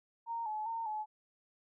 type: tone with pitch steps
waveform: sine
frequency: 925 / 857 / 913 / 856 Hz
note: A#5 / A5 / A#5 / A5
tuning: -14 / -46 / -36 / -48 cents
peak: -35 dBFS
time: 0.26-1.06 s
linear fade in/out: 50 ms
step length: 200 ms
effects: none